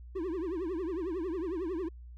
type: tone with vibrato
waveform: triangle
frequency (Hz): 349.2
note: F4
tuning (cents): 0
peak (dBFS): -30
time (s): 0.15-1.89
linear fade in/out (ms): 10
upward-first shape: triangle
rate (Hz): 11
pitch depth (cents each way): 230
effects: added 60 Hz sine -45 dBFS peak until 2.17 s